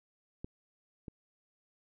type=clicks; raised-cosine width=3 ms; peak=-27 / -30 dBFS; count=2; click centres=0.445 / 1.082 s; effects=none